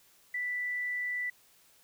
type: tone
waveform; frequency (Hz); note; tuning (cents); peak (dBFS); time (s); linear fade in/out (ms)
sine; 1975.5; B6; 0; -31; 0.34-1.3; 5
effects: white hiss -63 dBFS RMS until 1.83 s